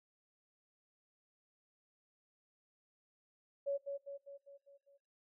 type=tone with echo; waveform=sine; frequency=560 Hz; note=C#5; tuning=18 cents sharp; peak=-33 dBFS; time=3.66-3.78 s; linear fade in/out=20 ms; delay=200 ms; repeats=6; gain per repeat=-5 dB; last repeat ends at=4.98 s; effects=noise-tail reverb RT60 0.4 s tail -20 dB re dry